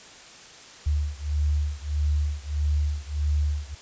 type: beating tone pair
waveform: sine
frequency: 73.42 / 75.02 Hz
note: D2 / D2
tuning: 0 / +37 cents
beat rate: 1.6 Hz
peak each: -25 / -26 dBFS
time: 0.86-3.75 s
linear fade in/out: 10 ms
effects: white hiss -46 dBFS RMS until 3.81 s + resampled to 16000 Hz